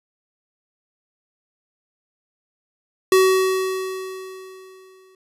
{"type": "tone with exponential decay", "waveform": "square", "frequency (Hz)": 377.1, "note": "F#4", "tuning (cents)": 33, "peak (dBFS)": -11, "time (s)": [3.12, 5.15], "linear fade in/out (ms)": 2, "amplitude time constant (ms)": 440, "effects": ["resampled to 32000 Hz"]}